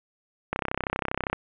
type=click train; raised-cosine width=0.5 ms; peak=-11 dBFS; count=27; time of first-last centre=0.53-1.33 s; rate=32.5 Hz; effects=resampled to 8000 Hz + 8-bit